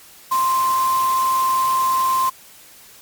sine tone in noise, 1046.5 Hz, C6, in tune, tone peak -15 dBFS, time 0.31-2.3 s, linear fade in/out 10 ms, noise white, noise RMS -30 dBFS, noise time 0.31-2.3 s, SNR +12 dB, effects white hiss -45 dBFS RMS until 3.01 s + MP3 96 kbps

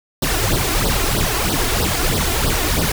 pink noise with flanger, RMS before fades -18 dBFS, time 0.22-2.92 s, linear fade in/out 5 ms, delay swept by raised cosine 0.21 to 2.91 ms, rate 3.1 Hz, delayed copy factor +0.85, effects none

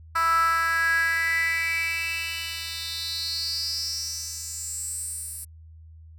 10% pulse tone with high-pass filter sweep, 329.6 Hz, E4, in tune, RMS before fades -27 dBFS, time 0.15-5.45 s, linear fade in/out 10 ms, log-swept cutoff 1200 to 10000 Hz, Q 7.3, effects added 80 Hz sine -44 dBFS peak until 6.18 s

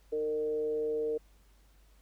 sine tone with frequency modulation, 458.1 Hz, A#4, 30 cents flat, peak -29 dBFS, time 0.12-1.18 s, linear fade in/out 10 ms, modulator 152 Hz, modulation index 0.38, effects added 50 Hz sine -59 dBFS peak until 2.01 s + pink hiss -68 dBFS RMS until 2.01 s

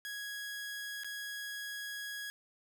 sawtooth tone with dropouts, 1661.2 Hz, G#6, in tune, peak -36 dBFS, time 0.05-2.3 s, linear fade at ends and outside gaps 0 ms, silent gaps 1.035-1.045 s, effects none

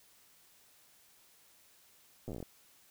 slowing click train, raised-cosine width 2 ms, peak -29 dBFS, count 11, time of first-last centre 2.28-2.427 s, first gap 8 ms, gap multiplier 1.13, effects white hiss -64 dBFS RMS until 2.9 s

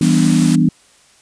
white noise, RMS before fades -24 dBFS, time 0.01-0.56 s, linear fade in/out 10 ms
sine chord, E minor seventh, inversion none, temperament equal, 164.81 / 196 / 246.9 / 293.7 Hz, E3 / G3 / B3 / D4, 0 / 0 / 0 / 0 cents, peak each -14 / -17 / -14 / -17 dBFS, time 0.01-0.69 s, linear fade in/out 2 ms
effects white hiss -50 dBFS RMS until 1.21 s + resampled to 22050 Hz

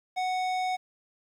square tone with low-pass filter, 740 Hz, F#5, in tune, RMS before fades -29 dBFS, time 0.16-0.77 s, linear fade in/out 20 ms, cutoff 5800 Hz, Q 0.57, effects 10-bit

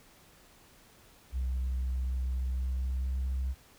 sine tone with pitch glide, 63.8 to 65.33 Hz, C2 to C2, -43 to -2 cents, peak -27 dBFS, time 1.32-3.55 s, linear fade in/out 50 ms, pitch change +41 cents, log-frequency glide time 2.4-3.24 s, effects tanh soft clip ceiling -27 dBFS + pink hiss -59 dBFS RMS until 3.78 s

